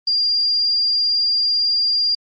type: tone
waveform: sine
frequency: 4794 Hz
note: D8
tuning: 35 cents sharp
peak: -15 dBFS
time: 0.07-2.15 s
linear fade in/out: 5 ms
effects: Opus 32 kbps